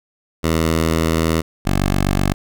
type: tone pair in turn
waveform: 10% pulse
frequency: 81.1 / 47.9 Hz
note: E2 / G1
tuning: -28 / -39 cents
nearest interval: major sixth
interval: 911 cents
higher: first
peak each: -7 dBFS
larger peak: neither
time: 0.43-1.42 / 1.65-2.34 s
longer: first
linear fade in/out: 20 ms
effects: none